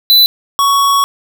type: tone pair in turn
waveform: square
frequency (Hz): 3992 / 1116.3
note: B7 / C#6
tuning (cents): +18 / +12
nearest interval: octave + minor seventh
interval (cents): 2206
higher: first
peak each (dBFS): -5 / -9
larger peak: first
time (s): 0.1-0.26 / 0.59-1.04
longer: second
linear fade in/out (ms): 0
effects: none